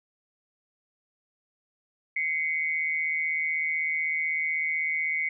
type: tone pair together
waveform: sine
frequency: 2061 / 2217 Hz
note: C7 / C#7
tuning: -27 / 0 cents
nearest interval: minor second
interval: 127 cents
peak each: -28 dBFS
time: 2.16-5.29 s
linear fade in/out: 5 ms
effects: none